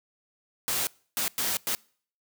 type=noise bursts at uneven times; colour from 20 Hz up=white; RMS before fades=-28 dBFS; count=4; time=0.68-0.87 / 1.17-1.28 / 1.38-1.57 / 1.67-1.75 s; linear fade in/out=0 ms; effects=noise-tail reverb RT60 0.5 s tail -25 dB re dry + high-pass 100 Hz 12 dB/octave